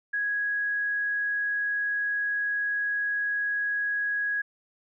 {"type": "tone", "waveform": "sine", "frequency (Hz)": 1661.2, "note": "G#6", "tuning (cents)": 0, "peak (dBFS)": -25, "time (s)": [0.13, 4.42], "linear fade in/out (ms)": 10, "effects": []}